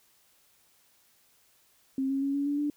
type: tone with pitch steps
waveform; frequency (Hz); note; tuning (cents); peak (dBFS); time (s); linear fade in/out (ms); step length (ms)
sine; 267.2 / 272.2 / 277.3 / 282.4 / 287.7 / 293.1; C4 / C#4 / C#4 / C#4 / D4 / D4; +36 / -31 / +1 / +32 / -36 / -3; -26; 1.98-2.7; 2; 120
effects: white hiss -65 dBFS RMS until 2.76 s